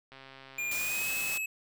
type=click train; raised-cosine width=0.3 ms; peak=-33 dBFS; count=80; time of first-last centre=0.12-0.71 s; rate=134 Hz
type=tone with pitch glide; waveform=square; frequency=2410 to 2583 Hz; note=D7 to E7; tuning=+44 to -36 cents; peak=-32 dBFS; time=0.58-1.46 s; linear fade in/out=5 ms; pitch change=+120 cents; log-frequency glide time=0.73-1.11 s
type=noise; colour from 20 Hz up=white; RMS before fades=-37 dBFS; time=0.71-1.38 s; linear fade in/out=5 ms
effects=none